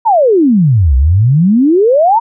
sine exponential two-way sweep, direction down then up, 956 to 61.74 to 956 Hz, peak -5 dBFS, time 0.05-2.2 s, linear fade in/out 20 ms, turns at 0.96 s, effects none

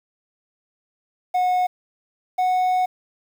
triangle tone pair in turn, 729 / 736.2 Hz, F#5 / F#5, -26 / -9 cents, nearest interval unison, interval 17 cents, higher second, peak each -15 dBFS, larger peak neither, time 1.34-1.67 / 2.38-2.86 s, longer second, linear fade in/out 10 ms, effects 8-bit

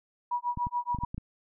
sine tone with tremolo, 968 Hz, B5, 35 cents flat, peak -25 dBFS, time 0.31-1.05 s, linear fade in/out 5 ms, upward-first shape sine, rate 7 Hz, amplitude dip 100%
clicks, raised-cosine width 5 ms, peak -23 dBFS, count 7, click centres 0.574 / 0.669 / 0.947 / 0.987 / 1.036 / 1.145 / 1.18 s
effects none

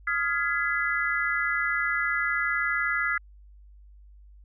sine chord, F half-diminished seventh, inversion third, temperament just, 1257.2 / 1396.9 / 1676.3 / 2012 Hz, Eb6 / F6 / Ab6 / Cb7, +18 / 0 / +16 / +32 cents, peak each -33 / -29 / -29 / -28 dBFS, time 0.07-3.18 s, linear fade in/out 5 ms, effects added 50 Hz sine -48 dBFS peak until 4.44 s

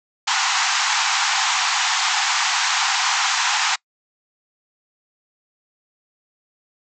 pink band-pass noise, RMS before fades -20 dBFS, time 0.27-3.76 s, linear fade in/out 10 ms, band 760 to 7500 Hz, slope 96 dB/octave, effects noise-tail reverb RT60 0.1 s tail -26 dB re dry

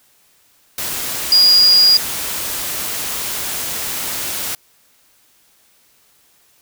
sine tone in noise, 4855 Hz, D#8, 43 cents flat, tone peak -7 dBFS, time 1.32-1.97 s, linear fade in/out 2 ms, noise white, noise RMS -23 dBFS, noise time 0.78-4.55 s, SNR +13 dB, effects white hiss -55 dBFS RMS until 6.61 s

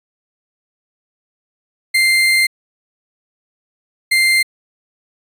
35% pulse tone bursts at uneven times, 2093 Hz, C7, in tune, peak -9 dBFS, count 2, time 1.94-2.47 / 4.11-4.43 s, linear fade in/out 10 ms, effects resampled to 32000 Hz

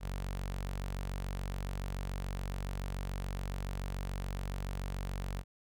sawtooth tone with notch filter, 47.02 Hz, F#1, 29 cents sharp, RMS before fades -38 dBFS, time 0-5.44 s, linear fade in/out 50 ms, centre 320 Hz, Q 1.6, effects none

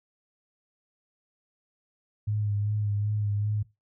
sine tone with vibrato, 104.1 Hz, G#2, 5 cents sharp, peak -25 dBFS, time 2.27-3.63 s, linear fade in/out 10 ms, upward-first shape sine, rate 2.6 Hz, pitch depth 31 cents each way, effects noise-tail reverb RT60 0.2 s tail -17 dB re dry

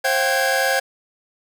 45% pulse tone cluster, 532 / 694 / 775 / 1532 / 1644 Hz, C5 / F5 / G5 / G6 / G#6, +29 / -11 / -20 / -40 / -18 cents, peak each -22 / -26 / -24 / -26 / -22 dBFS, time 0.04-0.8 s, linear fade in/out 10 ms, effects none

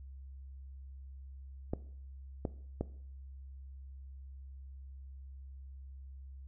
clicks, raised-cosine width 2 ms, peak -20 dBFS, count 3, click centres 1.735 / 2.452 / 2.81 s, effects noise-tail reverb RT60 0.6 s tail -18 dB re dry + added 67 Hz sine -46 dBFS peak until 6.47 s

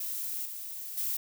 violet noise with level steps, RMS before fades -35 / -40 / -32 dBFS, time 0-1.17 s, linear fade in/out 5 ms, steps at 0.45 / 0.97 s, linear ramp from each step 10 ms, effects none

